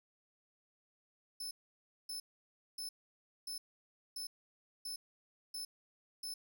sawtooth tone bursts, 5260 Hz, E8, 5 cents flat, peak -38 dBFS, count 8, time 1.4-6.34 s, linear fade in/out 5 ms, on 110 ms, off 580 ms, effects none

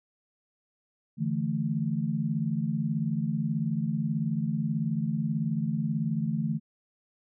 sine chord, D suspended second, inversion none, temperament just, 146.83 / 165.19 / 220.2 Hz, D3 / E3 / A3, 0 / +4 / +2 cents, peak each -31 / -30 / -30 dBFS, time 1.17-6.6 s, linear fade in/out 50 ms, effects none

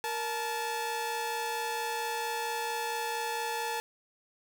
sawtooth tone pair together, 466.2 / 868 Hz, A#4 / A5, 0 / -24 cents, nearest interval major seventh, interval 1076 cents, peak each -33 / -29 dBFS, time 0.04-3.8 s, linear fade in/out 0 ms, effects none

